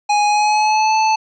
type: tone with pitch glide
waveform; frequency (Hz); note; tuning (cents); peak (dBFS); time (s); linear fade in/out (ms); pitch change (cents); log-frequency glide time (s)
square; 830.6 to 874.9; G#5 to A5; 0 to -10; -13; 0.09-1.16; 10; +90; 0.26-0.95
effects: resampled to 16000 Hz + 9-bit